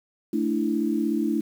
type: chord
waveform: sine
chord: A suspended fourth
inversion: none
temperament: just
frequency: 220 / 293.3 / 330 Hz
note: A3 / D4 / E4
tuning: 0 / -2 / +2 cents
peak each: -26 dBFS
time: 0.33-1.41 s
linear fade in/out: 5 ms
effects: 8-bit